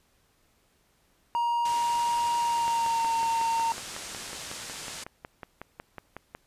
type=tone with pitch glide; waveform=triangle; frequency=944 to 915.5 Hz; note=A#5 to A#5; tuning=+22 to -32 cents; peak=-22 dBFS; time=1.35-3.72 s; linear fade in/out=0 ms; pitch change=-54 cents; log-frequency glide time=2.38-3.05 s
type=low-pass noise; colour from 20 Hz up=white; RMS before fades=-40 dBFS; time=1.65-5.04 s; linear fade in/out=5 ms; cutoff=8800 Hz; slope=24 dB/octave
type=click train; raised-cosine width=0.5 ms; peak=-23 dBFS; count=21; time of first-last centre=2.68-6.35 s; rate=5.45 Hz
effects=pink hiss -67 dBFS RMS until 6.46 s + resampled to 32000 Hz